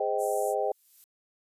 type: chord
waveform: sine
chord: Ab major seventh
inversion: none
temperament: just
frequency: 415.3 / 519.1 / 623 / 778.7 Hz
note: Ab4 / C5 / Eb5 / G5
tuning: 0 / -14 / +2 / -12 cents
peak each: -31 dBFS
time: 0-0.72 s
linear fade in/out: 5 ms
type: band-pass noise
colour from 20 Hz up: pink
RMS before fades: -43 dBFS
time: 0.18-0.55 s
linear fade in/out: 50 ms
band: 7000 to 13000 Hz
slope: 48 dB/octave
type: noise with exponential growth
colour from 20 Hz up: violet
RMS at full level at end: -50 dBFS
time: 0.21-1.04 s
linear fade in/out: 0 ms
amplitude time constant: 180 ms
effects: resampled to 32000 Hz